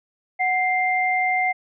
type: tone pair together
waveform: sine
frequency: 741 / 2096 Hz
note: F#5 / C7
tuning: +2 / +2 cents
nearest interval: octave + tritone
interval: 1800 cents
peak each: -21 dBFS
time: 0.39-1.53 s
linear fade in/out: 20 ms
effects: none